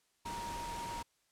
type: tone in noise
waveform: sine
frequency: 940 Hz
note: A#5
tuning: 14 cents sharp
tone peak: -40 dBFS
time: 0.25-1.03 s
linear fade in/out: 10 ms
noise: pink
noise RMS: -45 dBFS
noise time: 0.25-1.03 s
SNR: +2 dB
effects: white hiss -75 dBFS RMS until 1.31 s + low-pass 10000 Hz 12 dB/octave